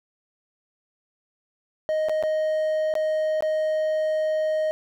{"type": "tone with dropouts", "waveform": "triangle", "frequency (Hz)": 623, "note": "D#5", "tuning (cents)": 2, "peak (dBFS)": -19, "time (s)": [1.89, 4.71], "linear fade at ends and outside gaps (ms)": 0, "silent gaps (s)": [[2.086, 2.095], [2.226, 2.236], [2.939, 2.953], [3.407, 3.424]], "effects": []}